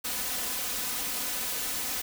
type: noise with comb filter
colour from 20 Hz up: white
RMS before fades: -32 dBFS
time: 0.04-2.02 s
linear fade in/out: 10 ms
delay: 4 ms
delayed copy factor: +0.65
effects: none